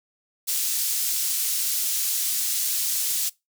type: high-pass noise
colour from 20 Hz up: pink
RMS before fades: -25 dBFS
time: 0.47-3.3 s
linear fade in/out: 20 ms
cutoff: 6100 Hz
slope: 12 dB/octave
effects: noise-tail reverb RT60 0.2 s tail -22 dB re dry